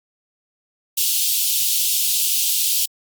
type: high-pass noise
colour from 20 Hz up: white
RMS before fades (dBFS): -19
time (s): 0.97-2.86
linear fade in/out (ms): 10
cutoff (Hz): 2800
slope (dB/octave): 48
effects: Opus 48 kbps